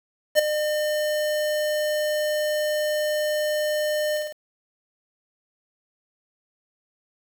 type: tone with ADSR envelope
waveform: square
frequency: 605 Hz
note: D#5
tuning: 49 cents flat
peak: -12 dBFS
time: 0.35-4.35 s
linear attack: 39 ms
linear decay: 9 ms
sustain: -11 dB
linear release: 200 ms
effects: 7-bit

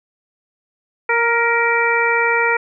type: harmonic tone with a mistuned harmonic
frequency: 466.2 Hz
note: A#4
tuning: in tune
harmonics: 1 / 2 / 3 / 4 / 5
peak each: -20 / -20 / -20 / -20 / -20 dBFS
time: 1.09-2.57 s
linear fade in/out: 5 ms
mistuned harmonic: 4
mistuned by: +24 cents
effects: none

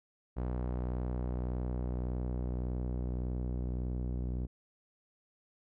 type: tone with low-pass filter sweep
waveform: sawtooth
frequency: 61.74 Hz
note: B1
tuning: in tune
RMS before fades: -35 dBFS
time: 0.36-4.47 s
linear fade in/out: 20 ms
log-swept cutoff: 930 to 340 Hz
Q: 0.74
effects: none

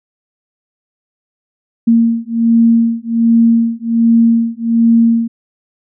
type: beating tone pair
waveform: sine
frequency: 229.7 / 231 Hz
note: A#3 / A#3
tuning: -25 / -16 cents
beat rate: 1.3 Hz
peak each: -11 dBFS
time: 1.87-5.28 s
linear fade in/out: 10 ms
effects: none

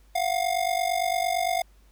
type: ring-modulated tone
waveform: square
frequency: 710 Hz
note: F5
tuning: 28 cents sharp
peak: -21 dBFS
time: 0.15-1.62 s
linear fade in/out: 5 ms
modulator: 24.4 Hz
effects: added 50 Hz sine -53 dBFS peak until 1.91 s + pink hiss -64 dBFS RMS until 1.91 s

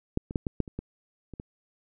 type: clicks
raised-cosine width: 3 ms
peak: -12 / -23 / -12 / -16 / -12 / -28 / -20 / -28 / -24 dBFS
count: 9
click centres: 0.174 / 0.309 / 0.358 / 0.468 / 0.603 / 0.678 / 0.79 / 1.337 / 1.399 s
effects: none

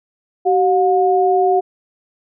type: tone pair together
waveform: sine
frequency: 380.8 / 718.9 Hz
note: F#4 / F5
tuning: +50 / +50 cents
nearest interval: major seventh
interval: 1100 cents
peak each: -14 dBFS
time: 0.45-1.61 s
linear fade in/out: 20 ms
effects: none

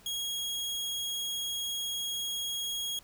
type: tone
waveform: sawtooth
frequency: 3294 Hz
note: G#7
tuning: 15 cents flat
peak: -29 dBFS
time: 0.06-2.99 s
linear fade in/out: 2 ms
effects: pink hiss -58 dBFS RMS until 3.03 s

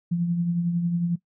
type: tone with tremolo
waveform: sine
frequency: 172.2 Hz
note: F3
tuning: 24 cents flat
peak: -19 dBFS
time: 0.11-1.16 s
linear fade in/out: 10 ms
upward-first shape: triangle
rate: 11 Hz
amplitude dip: 50%
effects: noise-tail reverb RT60 0.1 s tail -19 dB re dry

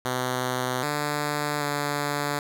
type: tone with pitch steps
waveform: 5% pulse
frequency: 126.9 / 147.5 / 145.2 Hz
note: B2 / D3 / D3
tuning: +47 / +8 / -19 cents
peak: -14 dBFS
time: 0.05-2.39 s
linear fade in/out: 2 ms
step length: 780 ms
effects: none

